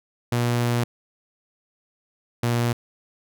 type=tone pair in turn; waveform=sawtooth; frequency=119.9 / 119 Hz; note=A#2 / A#2; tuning=+49 / +36 cents; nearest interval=unison; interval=13 cents; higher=first; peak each=-16 dBFS; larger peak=neither; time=0.32-0.84 / 2.43-2.73 s; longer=first; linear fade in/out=5 ms; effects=none